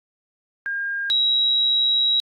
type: tone pair in turn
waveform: sine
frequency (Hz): 1612 / 3858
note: G6 / B7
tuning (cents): +48 / -41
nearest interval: octave + minor third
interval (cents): 1511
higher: second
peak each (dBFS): -23 / -16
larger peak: second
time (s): 0.66-1.1 / 1.1-2.2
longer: second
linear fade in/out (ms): 0
effects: AAC 48 kbps